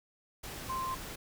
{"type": "tone in noise", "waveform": "sine", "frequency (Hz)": 1046.5, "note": "C6", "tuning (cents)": 0, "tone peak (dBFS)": -33, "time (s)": [0.69, 0.95], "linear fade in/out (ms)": 10, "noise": "pink", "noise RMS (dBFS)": -43, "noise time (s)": [0.43, 1.16], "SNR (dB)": 7, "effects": []}